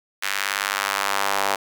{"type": "tone with high-pass filter sweep", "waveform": "sawtooth", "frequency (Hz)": 99.1, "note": "G2", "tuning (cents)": 19, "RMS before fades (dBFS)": -24, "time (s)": [0.22, 1.56], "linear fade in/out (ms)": 10, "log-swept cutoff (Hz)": [1800, 780], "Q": 1.4, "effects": []}